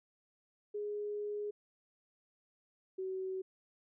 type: tone pair in turn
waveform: sine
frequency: 415.3 / 377.4 Hz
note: G#4 / F#4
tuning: 0 / +34 cents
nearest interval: major second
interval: 166 cents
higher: first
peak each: -36 / -36 dBFS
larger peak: neither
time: 0.74-1.51 / 2.98-3.42 s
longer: first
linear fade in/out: 10 ms
effects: none